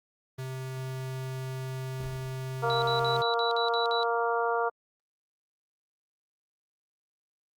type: tone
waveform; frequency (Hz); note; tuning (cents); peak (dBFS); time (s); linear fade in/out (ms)
square; 130.81; C3; 0; -34; 0.38-3.22; 10
type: noise with exponential decay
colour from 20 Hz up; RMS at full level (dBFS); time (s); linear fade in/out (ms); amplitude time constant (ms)
brown; -39; 2-2.83; 2; 180
type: harmonic tone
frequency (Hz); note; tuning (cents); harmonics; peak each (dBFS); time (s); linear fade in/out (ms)
233.1; A#3; 0; 2 / 3 / 4 / 5 / 6; -29 / -31 / -32 / -33 / -34; 2.62-4.7; 20
type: tone bursts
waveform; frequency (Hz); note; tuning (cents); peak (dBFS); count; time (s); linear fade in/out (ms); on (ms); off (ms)
sine; 3935; B7; -7; -31; 8; 2.7-4.031; 0; 120; 53
effects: Opus 32 kbps